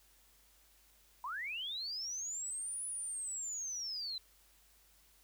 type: linear two-way sweep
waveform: sine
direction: up then down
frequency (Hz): 932.3 to 10000 to 3971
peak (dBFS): -38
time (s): 1.24-4.18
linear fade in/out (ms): 2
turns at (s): 2.85
effects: added 50 Hz sine -70 dBFS peak until 5.23 s + white hiss -67 dBFS RMS until 5.23 s